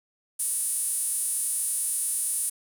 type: tone with high-pass filter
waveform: sawtooth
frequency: 371.3 Hz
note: F#4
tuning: 6 cents sharp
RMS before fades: -28 dBFS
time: 0.39-2.5 s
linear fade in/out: 10 ms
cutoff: 9700 Hz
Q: 7.3
effects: 8-bit